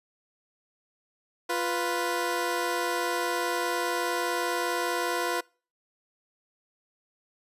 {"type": "tone pair together", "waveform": "15% pulse", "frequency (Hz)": [349.2, 493.9], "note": ["F4", "B4"], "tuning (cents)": [0, 0], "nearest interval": "tritone", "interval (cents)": 600, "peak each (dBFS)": -23, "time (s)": [1.49, 5.41], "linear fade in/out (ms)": 10, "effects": ["noise-tail reverb RT60 0.4 s tail -26 dB re dry", "resampled to 32000 Hz"]}